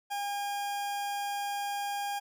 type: tone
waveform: 40% pulse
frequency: 810 Hz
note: G#5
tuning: 43 cents flat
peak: -31 dBFS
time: 0.1-2.2 s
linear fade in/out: 20 ms
effects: none